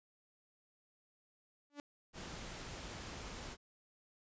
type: tone with exponential growth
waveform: sawtooth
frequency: 289.4 Hz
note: D4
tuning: 25 cents flat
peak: -37 dBFS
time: 1.7-1.8 s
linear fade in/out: 1 ms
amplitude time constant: 20 ms
type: noise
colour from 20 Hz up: pink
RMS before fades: -47 dBFS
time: 2.13-3.57 s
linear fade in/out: 50 ms
effects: resampled to 16000 Hz